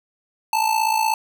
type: tone with amplitude modulation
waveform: square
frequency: 880 Hz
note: A5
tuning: in tune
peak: -15 dBFS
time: 0.53-1.14 s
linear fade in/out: 2 ms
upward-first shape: sine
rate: 56.5 Hz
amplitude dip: 70%
effects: none